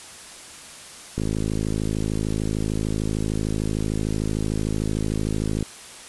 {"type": "click train", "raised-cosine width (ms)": 3, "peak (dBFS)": -12, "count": 238, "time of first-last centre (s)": [1.18, 5.627], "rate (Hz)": 53.3, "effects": ["white hiss -41 dBFS RMS until 6.08 s", "resampled to 24000 Hz"]}